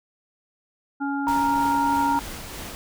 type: harmonic tone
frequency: 280 Hz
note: C#4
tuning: 18 cents sharp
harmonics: 1 / 3 / 5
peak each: -25 / -30 / -32 dBFS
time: 1-2.2 s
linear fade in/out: 20 ms
type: tone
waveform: sine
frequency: 932.3 Hz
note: A#5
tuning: in tune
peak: -20 dBFS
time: 1.27-2.19 s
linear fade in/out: 0 ms
type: noise with tremolo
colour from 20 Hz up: pink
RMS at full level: -35 dBFS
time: 1.28-2.75 s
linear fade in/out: 0 ms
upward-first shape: sine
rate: 3.2 Hz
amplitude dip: 25%
effects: none